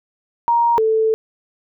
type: tone pair in turn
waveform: sine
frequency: 939 / 441.2 Hz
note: A#5 / A4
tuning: +12 / +5 cents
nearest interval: octave + minor second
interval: 1307 cents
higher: first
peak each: -12 / -13 dBFS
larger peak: first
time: 0.48-0.78 / 0.78-1.14 s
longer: second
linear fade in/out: 0 ms
effects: none